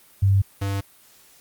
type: tone pair in turn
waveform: sine / square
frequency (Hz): 98 / 98.85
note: G2 / G2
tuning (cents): 0 / +15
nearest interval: unison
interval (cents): 15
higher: second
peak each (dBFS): -14 / -23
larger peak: first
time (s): 0.22-0.42 / 0.61-0.81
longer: neither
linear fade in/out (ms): 10
effects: white hiss -53 dBFS RMS until 1.4 s + Opus 32 kbps